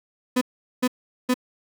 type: tone bursts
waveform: 35% pulse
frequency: 251.3 Hz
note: B3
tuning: 30 cents sharp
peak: -16 dBFS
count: 3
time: 0.36-1.342 s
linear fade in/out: 10 ms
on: 54 ms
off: 410 ms
effects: none